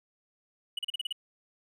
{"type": "tone bursts", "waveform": "triangle", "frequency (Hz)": 2937, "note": "F#7", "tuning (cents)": -13, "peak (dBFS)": -28, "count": 7, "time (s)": [0.77, 1.126], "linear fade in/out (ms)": 5, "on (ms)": 20, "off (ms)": 36, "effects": []}